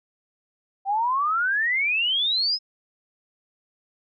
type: exponential sweep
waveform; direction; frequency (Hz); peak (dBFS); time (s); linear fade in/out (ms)
sine; up; 766 to 5200; -20; 0.85-2.59; 50
effects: none